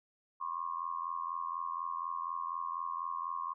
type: tone with amplitude modulation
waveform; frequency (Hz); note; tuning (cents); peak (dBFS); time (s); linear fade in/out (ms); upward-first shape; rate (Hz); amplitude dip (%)
sine; 1080; C#6; -45; -31; 0.4-3.54; 20; sine; 84.1; 90
effects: none